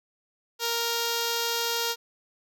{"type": "tone with notch filter", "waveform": "5% pulse", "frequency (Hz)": 466.2, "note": "A#4", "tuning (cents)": 0, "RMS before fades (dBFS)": -28, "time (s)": [0.59, 1.96], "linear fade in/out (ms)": 50, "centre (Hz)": 2100, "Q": 1.9, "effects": []}